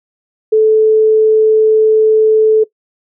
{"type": "tone", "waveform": "sine", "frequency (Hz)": 435.9, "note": "A4", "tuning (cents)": -16, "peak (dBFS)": -5, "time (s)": [0.52, 2.64], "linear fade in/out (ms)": 10, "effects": ["noise-tail reverb RT60 0.1 s tail -19 dB re dry"]}